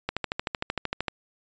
click train, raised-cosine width 0.3 ms, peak -11 dBFS, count 14, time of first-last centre 0.09-1.082 s, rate 13.1 Hz, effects resampled to 16000 Hz

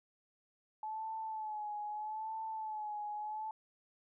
sine tone with vibrato, 860 Hz, A5, 40 cents flat, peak -38 dBFS, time 0.83-3.51 s, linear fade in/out 2 ms, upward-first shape sine, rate 0.79 Hz, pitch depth 50 cents each way, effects none

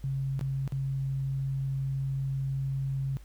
sine tone with dropouts, 135.5 Hz, C#3, 39 cents flat, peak -28 dBFS, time 0.04-3.17 s, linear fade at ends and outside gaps 0 ms, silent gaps 0.393-0.411 / 0.677-0.722 s, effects added 50 Hz sine -45 dBFS peak until 3.24 s + pink hiss -61 dBFS RMS until 3.24 s

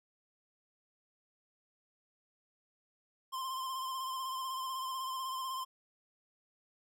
square tone with vibrato, 1046.5 Hz, C6, in tune, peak -37 dBFS, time 3.32-5.65 s, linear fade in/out 20 ms, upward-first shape triangle, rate 16 Hz, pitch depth 44 cents each way, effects none

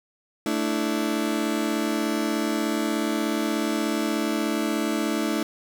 35% pulse chord, A suspended fourth, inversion none, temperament just, 220 / 293.3 / 330 Hz, A3 / D4 / E4, 0 / -2 / +2 cents, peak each -26 dBFS, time 0.46-5.43 s, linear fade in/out 2 ms, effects none

